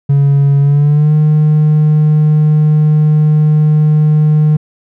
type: tone with pitch glide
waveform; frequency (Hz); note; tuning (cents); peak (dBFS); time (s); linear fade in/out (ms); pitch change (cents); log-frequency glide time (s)
triangle; 140.6 to 152.44; C#3 to D#3; +25 to -35; -3; 0.09-4.57; 10; +140; 0.6-1.13
effects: tanh soft clip ceiling 0 dBFS